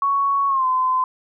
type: tone with pitch glide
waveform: sine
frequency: 1113 to 1026.5 Hz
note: C#6 to C6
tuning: +7 to -33 cents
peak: -16 dBFS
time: 0.02-1.04 s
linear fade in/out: 2 ms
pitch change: -140 cents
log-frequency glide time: 0.48-0.66 s
effects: none